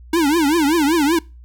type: tone with vibrato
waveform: square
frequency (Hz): 310.2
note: D#4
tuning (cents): -5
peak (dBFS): -14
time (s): 0.13-1.19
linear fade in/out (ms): 5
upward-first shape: triangle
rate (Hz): 5.2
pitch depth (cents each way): 230
effects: noise-tail reverb RT60 0.3 s tail -25 dB re dry + added 60 Hz sine -38 dBFS peak until 1.44 s